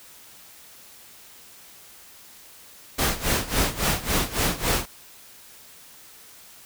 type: noise with tremolo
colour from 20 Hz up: pink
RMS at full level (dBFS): -21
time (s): 2.98-4.86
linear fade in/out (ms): 10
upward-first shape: sine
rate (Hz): 3.6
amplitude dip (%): 85
effects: white hiss -48 dBFS RMS until 6.65 s